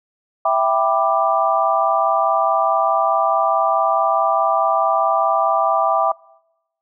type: chord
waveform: sine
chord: E minor seventh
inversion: none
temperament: equal with one note detuned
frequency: 659.3 / 784 / 987.8 / 1180.1 Hz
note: E5 / G5 / B5 / D6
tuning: 0 / 0 / 0 / +8 cents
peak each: -18 / -19 / -23 / -19 dBFS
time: 0.45-6.12 s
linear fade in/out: 5 ms
effects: noise-tail reverb RT60 0.9 s tail -24 dB re dry